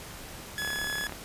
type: tone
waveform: sawtooth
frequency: 1695 Hz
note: G#6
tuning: 35 cents sharp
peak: -27 dBFS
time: 0.58-1.07 s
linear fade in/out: 0 ms
type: click train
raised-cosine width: 0.5 ms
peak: -22 dBFS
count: 19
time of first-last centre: 0.62-1.123 s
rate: 35.8 Hz
effects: pink hiss -43 dBFS RMS until 1.24 s + resampled to 32000 Hz